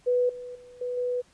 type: tone with level steps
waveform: sine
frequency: 493.9 Hz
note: B4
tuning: in tune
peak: -20 / -36 / -46 / -28 / -25 dBFS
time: 0.06-1.22 s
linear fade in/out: 20 ms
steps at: 0.29 / 0.55 / 0.81 / 0.97 s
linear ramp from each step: 5 ms
effects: pink hiss -61 dBFS RMS until 1.33 s + resampled to 22050 Hz